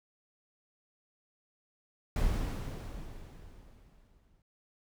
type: noise with exponential decay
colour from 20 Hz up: brown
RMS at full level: -28 dBFS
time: 2.16-4.42 s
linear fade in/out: 2 ms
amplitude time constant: 490 ms
effects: none